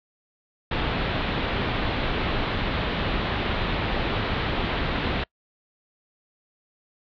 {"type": "low-pass noise", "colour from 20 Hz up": "pink", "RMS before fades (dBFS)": -26, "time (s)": [0.71, 5.24], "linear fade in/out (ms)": 5, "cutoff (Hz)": 3900, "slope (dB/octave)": 48, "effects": ["noise-tail reverb RT60 0.1 s tail -26 dB re dry"]}